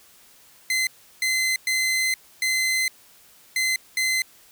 sawtooth tone bursts at uneven times, 2057 Hz, C7, 30 cents flat, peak -17 dBFS, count 6, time 0.7-0.87 / 1.22-1.56 / 1.67-2.14 / 2.42-2.88 / 3.56-3.76 / 3.97-4.22 s, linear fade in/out 2 ms, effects white hiss -53 dBFS RMS until 4.51 s

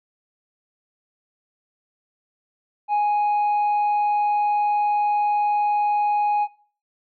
sine tone with tanh clipping, 830.6 Hz, G#5, in tune, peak -18 dBFS, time 2.88-6.48 s, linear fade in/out 50 ms, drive 2 dB, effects noise-tail reverb RT60 0.4 s tail -18 dB re dry

